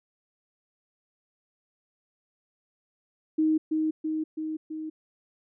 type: tone with echo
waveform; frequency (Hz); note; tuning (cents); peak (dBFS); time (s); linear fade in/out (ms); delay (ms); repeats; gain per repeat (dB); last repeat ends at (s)
sine; 313.2; D#4; +11; -20; 3.38-3.58; 10; 330; 4; -3; 4.9
effects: none